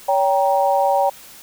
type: chord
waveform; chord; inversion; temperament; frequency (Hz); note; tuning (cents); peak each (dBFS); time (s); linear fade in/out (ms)
sine; G diminished; second; just; 564.5 / 784 / 940.8; Db5 / G5 / Bb5; +31 / 0 / +16; -18 / -17 / -21; 0.08-1.1; 10
effects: white hiss -42 dBFS RMS until 1.42 s